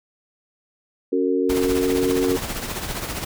sine chord, F# major, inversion second, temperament equal with one note detuned, 277.2 / 370 / 456.8 Hz, C#4 / F#4 / A#4, 0 / 0 / -35 cents, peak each -22 dBFS, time 1.12-2.37 s, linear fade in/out 10 ms
pink noise with tremolo, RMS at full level -26 dBFS, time 1.49-3.25 s, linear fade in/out 10 ms, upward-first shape triangle, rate 15 Hz, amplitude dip 60%
effects none

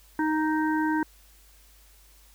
harmonic tone, 311.2 Hz, D#4, in tune, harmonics 1 / 3 / 5 / 6, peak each -24 / -29 / -32 / -40 dBFS, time 0.19-1.03 s, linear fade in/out 2 ms, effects added 50 Hz sine -55 dBFS peak until 2.34 s + white hiss -58 dBFS RMS until 2.34 s

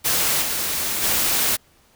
white noise with level steps, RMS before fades -20 / -24 / -20 dBFS, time 0.04-1.57 s, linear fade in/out 20 ms, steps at 0.41 / 1.02 s, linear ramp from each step 20 ms, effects pink hiss -57 dBFS RMS until 1.95 s

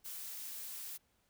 blue noise, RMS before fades -45 dBFS, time 0.04-0.98 s, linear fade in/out 20 ms, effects pink hiss -75 dBFS RMS until 1.29 s

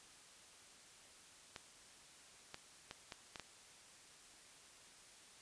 clicks, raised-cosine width 0.2 ms, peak -29 dBFS, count 6, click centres 1.562 / 2.544 / 2.911 / 3.122 / 3.358 / 3.397 s, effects white hiss -61 dBFS RMS until 5.41 s + resampled to 22050 Hz

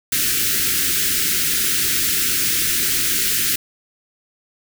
white band-stop noise, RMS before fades -19 dBFS, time 0.12-3.56 s, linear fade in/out 5 ms, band 420 to 1400 Hz, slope 48 dB/octave, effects none

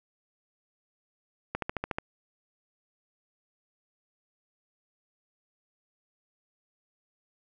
click train, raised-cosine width 0.5 ms, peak -15 dBFS, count 7, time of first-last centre 1.55-1.985 s, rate 13.8 Hz, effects none

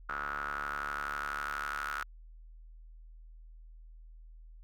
sawtooth ring-modulated tone, 72.1 Hz, D2, 31 cents flat, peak -28 dBFS, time 0.09-2.03 s, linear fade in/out 0 ms, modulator 1370 Hz, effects added 40 Hz sine -49 dBFS peak until 4.63 s

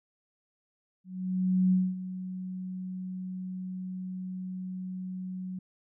sine tone with ADSR envelope, 185 Hz, F#3, in tune, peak -20 dBFS, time 1.04-5.59 s, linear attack 680 ms, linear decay 230 ms, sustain -14 dB, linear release 5 ms, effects none

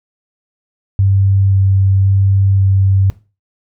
sine tone with vibrato, 97.2 Hz, G2, 14 cents flat, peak -8 dBFS, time 0.99-3.1 s, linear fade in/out 0 ms, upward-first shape square, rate 0.94 Hz, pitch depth 8 cents each way, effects noise-tail reverb RT60 0.3 s tail -17 dB re dry

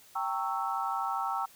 sine chord, G diminished seventh, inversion none, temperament equal with one note detuned, 784 / 916.3 / 1108.7 / 1318.5 Hz, G5 / Bb5 / Db6 / Fb6, 0 / -30 / 0 / 0 cents, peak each -34 / -35 / -37 / -34 dBFS, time 0.15-1.46 s, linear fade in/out 10 ms, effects white hiss -57 dBFS RMS until 1.55 s

